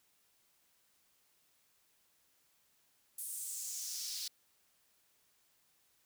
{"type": "noise with high-pass filter sweep", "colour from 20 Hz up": "pink", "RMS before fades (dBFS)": -42, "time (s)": [3.18, 4.28], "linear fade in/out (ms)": 5, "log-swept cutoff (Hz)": [10000, 4400], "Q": 2.8, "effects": ["white hiss -73 dBFS RMS until 6.05 s"]}